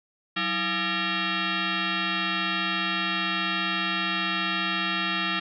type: tone with frequency modulation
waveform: sine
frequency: 698.5 Hz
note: F5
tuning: in tune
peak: -24 dBFS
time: 0.36-5.4 s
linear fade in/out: 10 ms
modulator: 512 Hz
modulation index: 6
effects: none